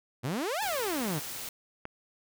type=exponential two-way sweep; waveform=sawtooth; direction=up then down; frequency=111.1 to 902 to 136.7 Hz; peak=-26 dBFS; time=0.23-1.2 s; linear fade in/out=20 ms; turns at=0.62 s
type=noise; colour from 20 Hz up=white; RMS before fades=-39 dBFS; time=0.62-1.49 s; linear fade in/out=2 ms
type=click; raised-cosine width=0.5 ms; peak=-23 dBFS; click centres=1.854 s
effects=none